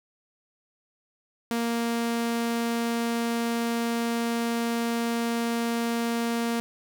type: tone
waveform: sawtooth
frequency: 233.1 Hz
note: A#3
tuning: in tune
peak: -21 dBFS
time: 1.51-6.6 s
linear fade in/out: 0 ms
effects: none